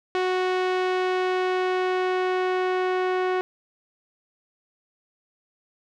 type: tone with low-pass filter sweep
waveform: sawtooth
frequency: 368.8 Hz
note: F#4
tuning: 6 cents flat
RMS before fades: -24 dBFS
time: 0.15-3.41 s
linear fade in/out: 0 ms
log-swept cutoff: 3300 to 2100 Hz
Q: 0.82
effects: none